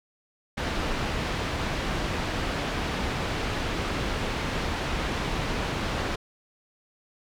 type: low-pass noise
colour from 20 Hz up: pink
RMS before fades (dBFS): -29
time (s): 0.57-6.16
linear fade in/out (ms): 10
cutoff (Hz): 3700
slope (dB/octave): 12
effects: none